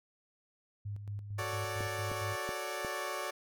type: tone with tremolo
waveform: sine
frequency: 102.3 Hz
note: G#2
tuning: 26 cents flat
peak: -36 dBFS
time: 0.85-2.36 s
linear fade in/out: 10 ms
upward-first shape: square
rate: 4.4 Hz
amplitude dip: 50%
type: chord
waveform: 15% pulse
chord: D major seventh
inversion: first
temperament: equal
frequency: 370 / 440 / 554.4 / 587.3 Hz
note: F#4 / A4 / C#5 / D5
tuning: 0 / 0 / 0 / 0 cents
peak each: -36 / -37 / -36 / -33 dBFS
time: 1.38-3.31 s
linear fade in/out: 10 ms
type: clicks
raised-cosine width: 2 ms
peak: -27 dBFS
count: 4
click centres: 1.807 / 2.116 / 2.491 / 2.848 s
effects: none